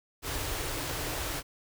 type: band-stop noise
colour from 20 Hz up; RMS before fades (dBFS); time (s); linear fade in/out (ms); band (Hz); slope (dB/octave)
pink; -34; 0.22-1.43; 50; 160 to 260; 96
effects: none